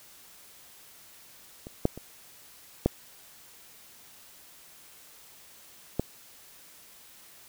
clicks, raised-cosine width 2 ms, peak -27 / -8 / -26 / -8 / -12 dBFS, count 5, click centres 1.669 / 1.854 / 1.976 / 2.86 / 5.996 s, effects white hiss -53 dBFS RMS until 7.48 s

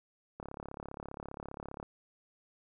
click train, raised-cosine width 1 ms, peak -28 dBFS, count 51, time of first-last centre 0.4-1.829 s, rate 35 Hz, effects none

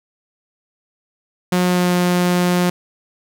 sawtooth tone with pitch glide, 180 to 178.04 Hz, F#3 to F3, -47 to +34 cents, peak -10 dBFS, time 1.52-2.7 s, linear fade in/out 5 ms, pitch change -19 cents, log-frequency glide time 1.64-1.95 s, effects none

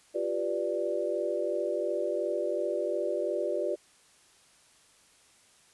sine chord, G dominant seventh, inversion third, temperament equal, 349.2 / 392 / 493.9 / 587.3 Hz, F4 / G4 / B4 / D5, 0 / 0 / 0 / 0 cents, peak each -34 / -34 / -35 / -31 dBFS, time 0.14-3.76 s, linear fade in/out 20 ms, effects white hiss -61 dBFS RMS until 5.73 s + resampled to 24000 Hz

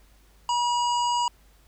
harmonic tone, 964 Hz, B5, 42 cents flat, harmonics 1 / 3 / 5 / 7 / 8, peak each -22 / -32 / -36 / -39 / -40 dBFS, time 0.49-1.28 s, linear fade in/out 2 ms, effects added 50 Hz sine -55 dBFS peak until 1.67 s + pink hiss -61 dBFS RMS until 1.67 s

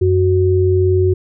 sine tone pair together, 92.5 / 370 Hz, F#2 / F#4, 0 / 0 cents, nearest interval 2 octaves, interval 2400 cents, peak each -13 dBFS, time 0.01-1.14 s, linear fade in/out 10 ms, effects none

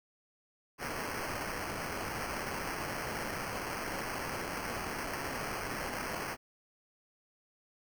white noise with sample-and-hold, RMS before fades -38 dBFS, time 0.78-6.37 s, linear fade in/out 50 ms, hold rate 3675 Hz, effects none

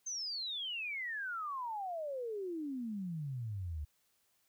sine exponential sweep, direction down, 6340 to 71.2 Hz, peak -37 dBFS, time 0.06-3.85 s, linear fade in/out 10 ms, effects white hiss -75 dBFS RMS until 4.48 s

